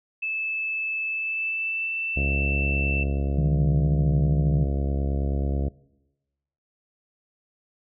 sine tone with pitch glide, 2621 to 2662 Hz, E7 to E7, -11 to +16 cents, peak -25 dBFS, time 0.22-3.04 s, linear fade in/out 10 ms, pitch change +27 cents, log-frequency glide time 1.06-1.94 s
harmonic tone, 69.3 Hz, C#2, in tune, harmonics 1 / 2 / 3 / 4 / 5 / 6 / 7 / 8 / 9 / 10, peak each -24 / -30 / -34 / -36 / -38 / -40 / -41 / -42 / -43 / -44 dBFS, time 2.16-5.69 s, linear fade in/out 10 ms
sine tone with vibrato, 151.3 Hz, D#3, 48 cents flat, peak -20 dBFS, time 3.38-4.64 s, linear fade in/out 5 ms, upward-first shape square, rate 15 Hz, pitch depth 64 cents each way
effects noise-tail reverb RT60 1.0 s tail -21 dB re dry

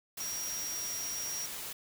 sine tone in noise, 5680 Hz, F8, 28 cents sharp, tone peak -36 dBFS, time 0.2-1.46 s, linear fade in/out 5 ms, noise white, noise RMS -41 dBFS, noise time 0.17-1.73 s, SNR +2 dB, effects none

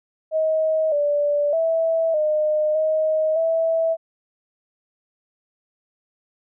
sine tone with pitch steps, 632 / 583 / 654 / 611 / 627 / 654 Hz, D#5 / D5 / E5 / D#5 / D#5 / E5, +27 / -13 / -14 / -32 / +13 / -14 cents, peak -17 dBFS, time 0.31-3.97 s, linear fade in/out 50 ms, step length 610 ms, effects none

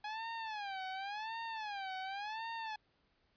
sawtooth tone with vibrato, 830.6 Hz, G#5, in tune, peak -36 dBFS, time 0.04-2.76 s, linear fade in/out 5 ms, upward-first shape sine, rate 0.91 Hz, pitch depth 170 cents each way, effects pink hiss -75 dBFS RMS until 3.36 s + resampled to 11025 Hz

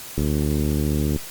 click train, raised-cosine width 3 ms, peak -10 dBFS, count 74, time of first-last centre 0.18-1.161 s, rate 74.4 Hz, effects white hiss -37 dBFS RMS until 1.3 s + Opus 48 kbps

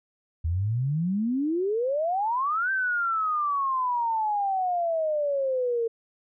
sine exponential two-way sweep, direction up then down, 77.78 to 1574 to 453.1 Hz, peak -23 dBFS, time 0.44-5.88 s, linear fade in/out 10 ms, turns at 2.71 s, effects none

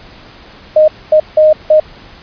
sine tone bursts at uneven times, 618 Hz, D#5, 12 cents flat, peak -3 dBFS, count 4, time 0.76-0.88 / 1.12-1.2 / 1.37-1.53 / 1.7-1.8 s, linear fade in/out 5 ms, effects pink hiss -37 dBFS RMS until 2.22 s + resampled to 11025 Hz

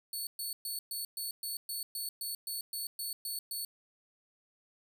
10% pulse tone bursts, 4435 Hz, C#8, in tune, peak -29 dBFS, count 14, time 0.13-3.65 s, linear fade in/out 2 ms, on 140 ms, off 120 ms, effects none

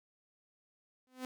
sawtooth tone with exponential growth, 255.8 Hz, C4, 39 cents flat, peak -32 dBFS, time 1.07-1.25 s, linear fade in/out 0 ms, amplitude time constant 38 ms, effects none

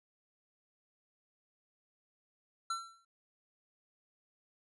square tone with exponential decay, 1349 Hz, E6, 40 cents sharp, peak -32 dBFS, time 2.7-3.05 s, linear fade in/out 5 ms, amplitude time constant 74 ms, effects resampled to 22050 Hz

